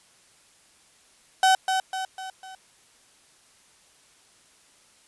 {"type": "tone with echo", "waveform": "35% pulse", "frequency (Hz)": 758, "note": "F#5", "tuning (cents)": 42, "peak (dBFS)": -14, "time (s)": [1.43, 1.55], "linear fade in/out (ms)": 2, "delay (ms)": 250, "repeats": 4, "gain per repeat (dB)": -6, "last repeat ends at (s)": 2.55, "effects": ["white hiss -58 dBFS RMS until 5.07 s", "resampled to 24000 Hz"]}